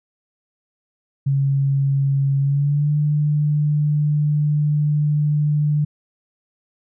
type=tone with pitch glide; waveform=sine; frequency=138.1 to 148.87 Hz; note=C#3 to D3; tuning=-6 to +24 cents; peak=-15 dBFS; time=1.26-5.85 s; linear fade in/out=10 ms; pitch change=+130 cents; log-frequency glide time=2.39-2.93 s; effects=none